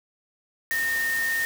sine tone in noise, 1833 Hz, A#6, 30 cents flat, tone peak -23 dBFS, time 0.71-1.45 s, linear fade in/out 0 ms, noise white, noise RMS -34 dBFS, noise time 0.71-1.45 s, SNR +8 dB, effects none

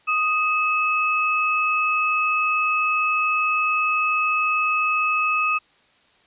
sine tone pair together, 1244.5 / 2587 Hz, D#6 / E7, 0 / -33 cents, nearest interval octave + minor second, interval 1267 cents, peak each -21 dBFS, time 0.07-5.59 s, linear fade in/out 20 ms, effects white hiss -58 dBFS RMS until 6.26 s + resampled to 8000 Hz

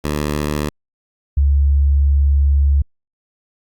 10% pulse / sine tone pair in turn, 74.4 / 70.35 Hz, D2 / C#2, +23 / +26 cents, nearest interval minor second, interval 97 cents, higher first, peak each -10 dBFS, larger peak neither, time 0.04-0.69 / 1.37-2.82 s, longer second, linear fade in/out 5 ms, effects Opus 48 kbps

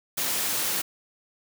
white high-pass noise, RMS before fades -27 dBFS, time 0.17-0.82 s, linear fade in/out 10 ms, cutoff 100 Hz, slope 96 dB/octave, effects none

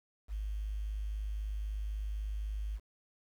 sine tone with quantisation, 51.91 Hz, G#1, in tune, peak -34 dBFS, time 0.28-2.8 s, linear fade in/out 50 ms, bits 10, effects none

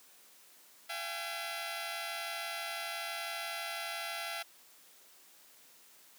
10% pulse tone cluster, 678 / 770 / 831 Hz, E5 / G5 / G#5, +49 / -31 / +1 cents, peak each -31 / -36 / -36 dBFS, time 0.89-4.43 s, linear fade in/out 10 ms, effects white hiss -60 dBFS RMS until 6.18 s + high-pass 200 Hz 12 dB/octave

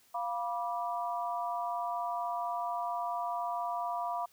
sine chord, B diminished, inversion second, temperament equal with one note detuned, 698.5 / 974.2 / 1174.7 Hz, F5 / B5 / D6, 0 / -24 / 0 cents, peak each -35 / -36 / -39 dBFS, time 0.14-4.26 s, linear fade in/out 10 ms, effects white hiss -65 dBFS RMS until 4.32 s

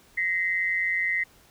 sine tone pair together, 1875 / 2056 Hz, A#6 / C7, +10 / -31 cents, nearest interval major second, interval 159 cents, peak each -27 / -25 dBFS, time 0.17-1.24 s, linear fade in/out 10 ms, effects pink hiss -57 dBFS RMS until 1.5 s

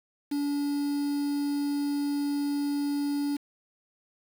triangle tone with quantisation, 286.9 Hz, D4, 40 cents flat, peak -24 dBFS, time 0.31-3.37 s, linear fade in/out 10 ms, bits 7, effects none

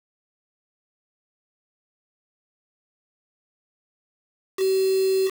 sine tone with quantisation, 381.9 Hz, G4, 45 cents flat, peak -18 dBFS, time 4.57-5.31 s, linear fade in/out 50 ms, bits 5, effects none

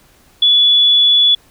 sine tone, 3425 Hz, A7, 47 cents flat, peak -7 dBFS, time 0.42-1.35 s, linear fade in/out 5 ms, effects pink hiss -50 dBFS RMS until 1.5 s

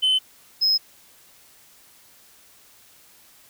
sine tone pair in turn, 3048 / 5126 Hz, G7 / E8, -49 / -49 cents, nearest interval major sixth, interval 900 cents, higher second, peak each -14 dBFS, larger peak neither, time 0.02-0.19 / 0.61-0.78 s, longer neither, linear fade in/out 20 ms, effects tanh soft clip ceiling -15 dBFS + white hiss -53 dBFS RMS until 3.49 s

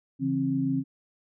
sine tone cluster, 139.8 / 166.8 / 267.4 Hz, C#3 / E3 / C4, +15 / +21 / +38 cents, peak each -31 / -32 / -25 dBFS, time 0.19-0.84 s, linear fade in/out 50 ms, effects none

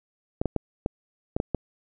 clicks, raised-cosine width 2 ms, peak -11 dBFS, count 7, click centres 0.415 / 0.457 / 0.563 / 0.861 / 1.365 / 1.401 / 1.547 s, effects none

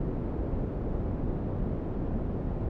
pink low-pass noise, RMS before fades -31 dBFS, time 0-2.69 s, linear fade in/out 5 ms, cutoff 440 Hz, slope 12 dB/octave, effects none

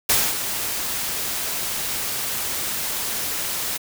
white noise with ADSR envelope, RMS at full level -17 dBFS, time 0.09-3.78 s, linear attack 7 ms, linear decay 250 ms, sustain -9 dB, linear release 17 ms, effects none

